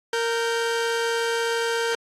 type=tone pair together; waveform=sawtooth; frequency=463.2 / 1558 Hz; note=A#4 / G6; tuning=-11 / -11 cents; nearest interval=octave + major sixth; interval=2100 cents; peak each=-19 / -25 dBFS; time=0.13-1.95 s; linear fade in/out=2 ms; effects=low-pass 8000 Hz 12 dB/octave + AAC 48 kbps